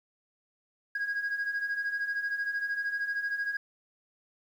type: beating tone pair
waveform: sine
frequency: 1632 / 1645 Hz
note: G#6 / G#6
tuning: -31 / -17 cents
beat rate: 13 Hz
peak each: -34 / -29 dBFS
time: 0.95-3.57 s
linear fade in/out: 5 ms
effects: tanh soft clip ceiling -26 dBFS + 10-bit